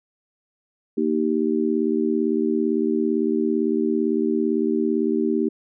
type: chord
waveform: sine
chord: Eb major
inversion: second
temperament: just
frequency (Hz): 233.3 / 311.1 / 388.9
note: Bb3 / Eb4 / G4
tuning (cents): +2 / 0 / -14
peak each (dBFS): -23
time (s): 0.97-5.49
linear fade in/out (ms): 10
effects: none